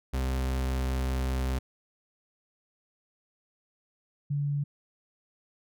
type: tone pair in turn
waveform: 40% pulse / sine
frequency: 64.9 / 143.65 Hz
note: C2 / D3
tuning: -13 / -38 cents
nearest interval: octave + major second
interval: 1375 cents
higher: second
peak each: -26 dBFS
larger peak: neither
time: 0.13-1.59 / 4.3-4.64 s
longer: first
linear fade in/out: 10 ms
effects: none